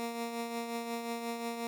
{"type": "tone with tremolo", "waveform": "15% pulse", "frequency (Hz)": 233.3, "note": "A#3", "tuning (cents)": 2, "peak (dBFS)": -27, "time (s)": [0, 1.67], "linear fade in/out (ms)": 0, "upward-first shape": "triangle", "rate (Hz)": 5.6, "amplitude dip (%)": 50, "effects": []}